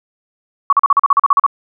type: tone bursts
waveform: sine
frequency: 1122 Hz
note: C#6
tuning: 21 cents sharp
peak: -6 dBFS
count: 12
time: 0.7-1.464 s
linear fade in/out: 2 ms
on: 27 ms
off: 40 ms
effects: none